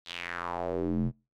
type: tone with band-pass filter sweep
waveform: square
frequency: 43.4 Hz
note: F1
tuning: 10 cents flat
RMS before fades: -32 dBFS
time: 0.05-1.12 s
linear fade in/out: 50 ms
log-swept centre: 3900 to 150 Hz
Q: 3.2
effects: noise-tail reverb RT60 0.3 s tail -26 dB re dry